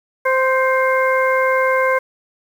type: harmonic tone with a mistuned harmonic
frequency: 522 Hz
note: C5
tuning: 4 cents flat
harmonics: 1 / 2 / 3 / 4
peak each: -16 / -19 / -21 / -22 dBFS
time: 0.25-1.99 s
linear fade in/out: 10 ms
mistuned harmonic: 4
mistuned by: +26 cents
effects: 7-bit